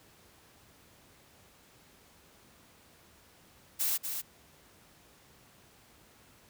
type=noise with echo; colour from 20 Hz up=blue; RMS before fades=-30 dBFS; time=3.79-3.98 s; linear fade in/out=20 ms; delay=240 ms; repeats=1; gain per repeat=-6 dB; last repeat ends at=4.22 s; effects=pink hiss -60 dBFS RMS until 6.49 s + high-pass 60 Hz 12 dB/octave